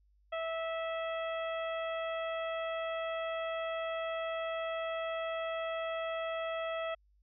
harmonic tone, 654 Hz, E5, 14 cents flat, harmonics 1 / 2 / 3 / 4 / 5, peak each -35 / -41 / -45 / -47 / -49 dBFS, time 0.32-6.95 s, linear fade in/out 10 ms, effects added 50 Hz sine -65 dBFS peak until 7.22 s

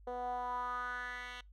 10% pulse tone with band-pass filter sweep, 246.9 Hz, B3, in tune, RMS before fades -40 dBFS, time 0.07-1.41 s, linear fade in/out 5 ms, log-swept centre 570 to 2600 Hz, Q 4.3, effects noise-tail reverb RT60 0.2 s tail -25 dB re dry + added 50 Hz sine -55 dBFS peak until 1.52 s

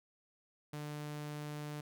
sawtooth tone, 148.8 Hz, D3, 23 cents sharp, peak -37 dBFS, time 0.73-1.81 s, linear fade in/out 5 ms, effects none

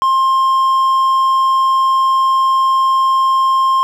triangle tone, 1060 Hz, C6, 22 cents sharp, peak -8 dBFS, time 0.02-3.83 s, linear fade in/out 0 ms, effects none

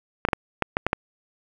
clicks, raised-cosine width 0.5 ms, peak -5 dBFS, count 7, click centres 0.251 / 0.287 / 0.332 / 0.623 / 0.769 / 0.866 / 0.931 s, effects 7-bit

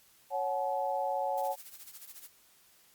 sine chord, F# minor, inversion second, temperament equal with one note detuned, 554.4 / 740 / 858.4 Hz, C#5 / F#5 / A5, 0 / 0 / -43 cents, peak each -34 dBFS, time 0.3-1.56 s, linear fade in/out 50 ms
blue noise with tremolo, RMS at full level -46 dBFS, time 1.37-2.29 s, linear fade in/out 10 ms, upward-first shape sine, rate 14 Hz, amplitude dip 80%
effects white hiss -63 dBFS RMS until 2.94 s + Opus 48 kbps

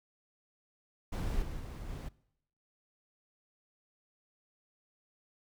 brown noise with level steps, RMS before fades -34 / -40 / -42 / -40 dBFS, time 1.12-2.09 s, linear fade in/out 10 ms, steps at 1.42 / 1.59 / 1.89 s, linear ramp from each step 5 ms, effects noise-tail reverb RT60 0.8 s tail -22 dB re dry

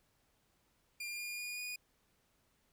sawtooth tone with pitch steps, 2402 / 2422 / 2441 / 2461 Hz, D7 / D#7 / D#7 / D#7, +38 / -47 / -34 / -20 cents, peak -37 dBFS, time 1-1.76 s, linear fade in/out 5 ms, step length 190 ms, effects pink hiss -75 dBFS RMS until 2.72 s

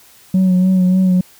sine tone with vibrato, 185 Hz, F#3, in tune, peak -7 dBFS, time 0.34-1.21 s, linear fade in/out 5 ms, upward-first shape sine, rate 3.4 Hz, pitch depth 30 cents each way, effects tanh soft clip ceiling -8 dBFS + white hiss -46 dBFS RMS until 1.39 s

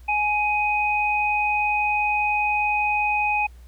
sine tone pair together, 837 / 2505 Hz, G#5 / D#7, +13 / +11 cents, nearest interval octave + perfect fifth, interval 1898 cents, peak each -22 dBFS, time 0.08-3.47 s, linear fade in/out 10 ms, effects added 60 Hz sine -42 dBFS peak until 3.67 s + pink hiss -59 dBFS RMS until 3.67 s

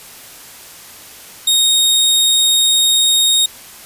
sawtooth tone, 3729 Hz, A#7, in tune, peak -7 dBFS, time 1.47-3.46 s, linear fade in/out 5 ms, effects white hiss -37 dBFS RMS until 3.85 s + resampled to 32000 Hz

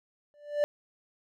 triangle tone with exponential growth, 587.3 Hz, D5, in tune, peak -18 dBFS, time 0.34-0.64 s, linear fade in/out 0 ms, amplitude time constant 64 ms, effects none

